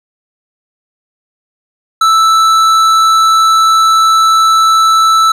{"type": "tone with tanh clipping", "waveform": "sine", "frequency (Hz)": 1318.5, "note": "E6", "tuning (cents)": 0, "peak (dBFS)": -7, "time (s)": [2.01, 5.32], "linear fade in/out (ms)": 5, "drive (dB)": 13, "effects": []}